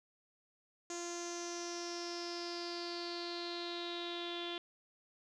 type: tone with low-pass filter sweep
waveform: sawtooth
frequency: 345.7 Hz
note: F4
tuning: 18 cents flat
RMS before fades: -42 dBFS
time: 0.9-4.58 s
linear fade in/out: 2 ms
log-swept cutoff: 6700 to 3400 Hz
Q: 7.8
effects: none